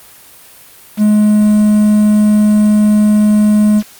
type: tone with quantisation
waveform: triangle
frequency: 210.9 Hz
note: G#3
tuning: 27 cents sharp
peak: -4 dBFS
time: 0.97-3.83 s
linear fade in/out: 50 ms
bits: 5
effects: white hiss -39 dBFS RMS until 3.99 s + Opus 32 kbps